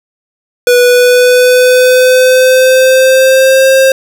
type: tone with pitch glide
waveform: square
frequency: 490.2 to 531.5 Hz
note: B4 to C5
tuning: -13 to +27 cents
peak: -4 dBFS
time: 0.67-3.92 s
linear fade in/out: 2 ms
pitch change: +140 cents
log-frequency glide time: 0.78-3.67 s
effects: none